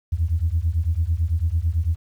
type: beating tone pair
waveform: sine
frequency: 78.1 / 87.1 Hz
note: D#2 / F2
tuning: +7 / -4 cents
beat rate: 9 Hz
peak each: -21 dBFS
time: 0.12-1.96 s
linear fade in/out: 10 ms
effects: tanh soft clip ceiling -11 dBFS + 9-bit